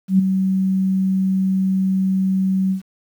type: tone with ADSR envelope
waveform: sine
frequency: 190 Hz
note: F#3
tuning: 46 cents sharp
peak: -8 dBFS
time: 0.08-2.82 s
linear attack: 110 ms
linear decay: 10 ms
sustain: -7 dB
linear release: 110 ms
effects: 8-bit